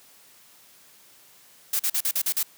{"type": "noise bursts", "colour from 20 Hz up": "blue", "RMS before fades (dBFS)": -24, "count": 7, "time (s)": [1.73, 2.43], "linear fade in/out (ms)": 5, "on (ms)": 64, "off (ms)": 42, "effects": ["white hiss -54 dBFS RMS until 2.57 s", "high-pass 100 Hz 12 dB/octave"]}